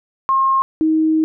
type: tone pair in turn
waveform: sine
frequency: 1071 / 315.7 Hz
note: C6 / D#4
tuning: +40 / +25 cents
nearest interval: octave + major sixth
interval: 2115 cents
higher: first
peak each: -12 / -12 dBFS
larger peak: neither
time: 0.29-0.62 / 0.81-1.24 s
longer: second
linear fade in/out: 0 ms
effects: none